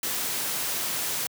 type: noise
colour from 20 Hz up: white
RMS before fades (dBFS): -29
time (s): 0.03-1.27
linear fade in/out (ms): 2
effects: high-pass 100 Hz 12 dB/octave